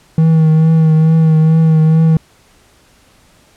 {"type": "tone with vibrato", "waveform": "triangle", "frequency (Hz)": 159.5, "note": "D#3", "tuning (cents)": 43, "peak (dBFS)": -4, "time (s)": [0.18, 2.17], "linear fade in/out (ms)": 2, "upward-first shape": "triangle", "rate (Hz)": 2.3, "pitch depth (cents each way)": 31, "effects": ["pink hiss -49 dBFS RMS until 3.56 s", "low-pass 11000 Hz 12 dB/octave"]}